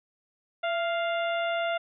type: harmonic tone with a mistuned harmonic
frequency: 698.5 Hz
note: F5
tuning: in tune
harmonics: 1 / 2 / 3 / 4 / 5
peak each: -27 / -33 / -37 / -39 / -41 dBFS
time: 0.63-1.78 s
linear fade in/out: 10 ms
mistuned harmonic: 1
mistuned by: -60 cents
effects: none